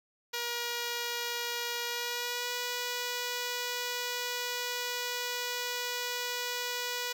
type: tone with pitch glide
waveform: 5% pulse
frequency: 477.2 to 488.9 Hz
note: A#4 to B4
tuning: +41 to -18 cents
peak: -21 dBFS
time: 0.33-7.13 s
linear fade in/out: 10 ms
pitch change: +41 cents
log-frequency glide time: 1.86-2.55 s
effects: none